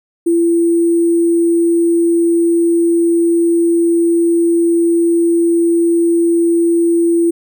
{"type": "tone with sample-and-hold", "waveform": "sine", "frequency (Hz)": 338.8, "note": "E4", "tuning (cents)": 48, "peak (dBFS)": -9, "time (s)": [0.26, 7.31], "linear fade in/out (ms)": 10, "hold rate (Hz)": 8820, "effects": []}